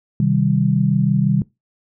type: chord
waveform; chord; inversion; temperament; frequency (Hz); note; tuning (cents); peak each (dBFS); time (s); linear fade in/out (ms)
sine; C minor; none; just; 130.81 / 156.98 / 196.22; C3 / Eb3 / G3; 0 / +16 / +2; -18; 0.2-1.42; 2
effects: noise-tail reverb RT60 0.2 s tail -20 dB re dry